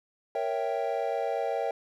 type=chord; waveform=triangle; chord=A# diminished seventh; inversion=none; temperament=equal; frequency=466.2 / 554.4 / 659.3 / 784 Hz; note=A#4 / C#5 / E5 / G5; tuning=0 / 0 / 0 / 0 cents; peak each=-31 dBFS; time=0.35-1.71 s; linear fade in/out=2 ms; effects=none